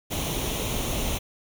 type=noise with comb filter; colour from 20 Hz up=pink; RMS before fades=-28 dBFS; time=0.1-1.19 s; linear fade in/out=20 ms; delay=0.31 ms; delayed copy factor=+0.6; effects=none